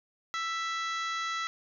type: harmonic tone with a mistuned harmonic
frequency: 663 Hz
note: E5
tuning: 10 cents sharp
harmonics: 2 / 3 / 4 / 5 / 6 / 7 / 8 / 9 / 10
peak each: -33 / -36 / -47 / -42 / -42 / -53 / -52 / -49 / -51 dBFS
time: 0.34-1.47 s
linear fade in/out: 0 ms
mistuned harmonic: 3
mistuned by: -15 cents
effects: none